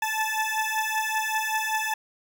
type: beating tone pair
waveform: 20% pulse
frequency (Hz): 870 / 875.2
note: A5 / A5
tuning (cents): -20 / -9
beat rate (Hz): 5.2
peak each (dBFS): -23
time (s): 0.02-1.94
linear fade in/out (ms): 5
effects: none